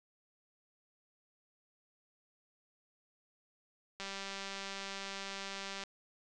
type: click train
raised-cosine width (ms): 0.2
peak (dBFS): -25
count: 361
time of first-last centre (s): 4-5.837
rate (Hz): 196
effects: resampled to 24000 Hz

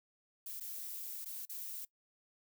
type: noise with dropouts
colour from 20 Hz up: violet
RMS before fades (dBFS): -44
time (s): 0.46-1.85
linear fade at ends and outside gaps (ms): 5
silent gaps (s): 0.6-0.607 / 1.247-1.257 / 1.454-1.494
effects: noise-tail reverb RT60 0.1 s tail -21 dB re dry

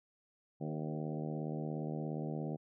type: harmonic tone with a mistuned harmonic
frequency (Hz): 77.1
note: D#2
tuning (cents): -15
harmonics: 2 / 3 / 4 / 5 / 6 / 7 / 8 / 9 / 10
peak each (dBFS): -39 / -43 / -45 / -47 / -49 / -50 / -51 / -52 / -53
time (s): 0.6-2.57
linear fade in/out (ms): 20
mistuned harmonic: 6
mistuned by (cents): +17
effects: none

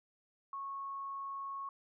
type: tone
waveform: sine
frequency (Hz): 1100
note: C#6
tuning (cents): -14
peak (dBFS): -39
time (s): 0.53-1.69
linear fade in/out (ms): 2
effects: none

